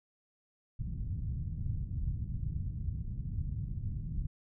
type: low-pass noise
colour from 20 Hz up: white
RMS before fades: -36 dBFS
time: 0.79-4.27 s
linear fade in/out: 10 ms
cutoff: 130 Hz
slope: 24 dB/octave
effects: none